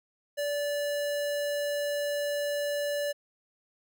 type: tone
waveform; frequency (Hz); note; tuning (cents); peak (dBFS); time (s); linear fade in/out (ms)
square; 580; D5; -22; -29; 0.37-3.13; 20
effects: none